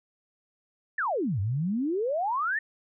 sine exponential two-way sweep, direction down then up, 1864.7 to 92.8 to 1864.7 Hz, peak -25 dBFS, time 0.98-2.59 s, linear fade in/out 5 ms, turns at 1.4 s, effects none

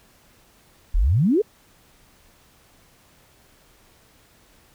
sine exponential sweep, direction up, 34 to 466.2 Hz, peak -15 dBFS, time 0.94-1.42 s, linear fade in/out 10 ms, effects pink hiss -56 dBFS RMS until 4.74 s

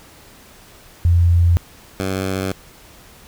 sine / 10% pulse tone pair in turn, 86.1 / 95.24 Hz, F2 / G2, -24 / -49 cents, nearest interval major second, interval 175 cents, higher second, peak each -10 / -12 dBFS, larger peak first, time 1.05-1.57 / 2-2.52 s, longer neither, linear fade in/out 0 ms, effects pink hiss -45 dBFS RMS until 3.27 s

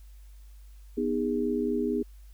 sine chord, G# minor, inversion first, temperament equal with one note detuned, 246.9 / 311.1 / 407.9 Hz, B3 / D#4 / G#4, 0 / 0 / -31 cents, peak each -29 / -31 / -29 dBFS, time 0.97-2.03 s, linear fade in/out 10 ms, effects added 50 Hz sine -46 dBFS peak until 2.33 s + white hiss -65 dBFS RMS until 2.33 s

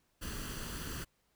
pink noise with comb filter, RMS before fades -41 dBFS, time 0.21-1.05 s, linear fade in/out 20 ms, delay 0.66 ms, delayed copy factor +0.6, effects pink hiss -75 dBFS RMS until 1.35 s

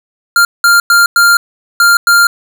square tone bursts at uneven times, 1396.9 Hz, F6, in tune, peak -5 dBFS, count 6, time 0.36-0.45 / 0.64-0.8 / 0.9-1.06 / 1.16-1.37 / 1.8-1.97 / 2.07-2.27 s, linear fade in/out 2 ms, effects none

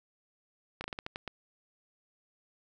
slowing click train, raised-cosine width 0.3 ms, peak -21 dBFS, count 8, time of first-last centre 0.81-1.277 s, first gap 31 ms, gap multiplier 1.25, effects none

